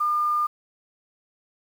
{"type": "tone", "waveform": "sine", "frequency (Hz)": 1206, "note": "D6", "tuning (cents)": 46, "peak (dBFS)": -20, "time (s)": [0, 0.47], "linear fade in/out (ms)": 10, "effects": ["8-bit"]}